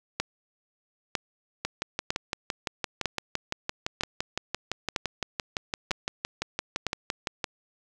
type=two click trains; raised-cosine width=0.2 ms; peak=-11 / -9 dBFS; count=35 / 8; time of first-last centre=1.65-7.442 / 0.2-6.867 s; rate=5.87 / 1.05 Hz; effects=none